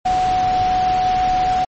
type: tone in noise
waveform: sine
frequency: 740 Hz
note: F#5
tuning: in tune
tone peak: -14 dBFS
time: 0.05-1.65 s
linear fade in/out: 10 ms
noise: pink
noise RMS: -27 dBFS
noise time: 0.05-1.65 s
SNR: +10 dB
effects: low-pass 5000 Hz 12 dB/octave + MP3 32 kbps